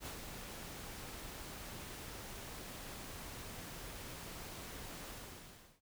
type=noise with ADSR envelope; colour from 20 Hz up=pink; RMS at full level=-44 dBFS; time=0-5.81 s; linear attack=57 ms; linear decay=97 ms; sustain=-4 dB; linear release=720 ms; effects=none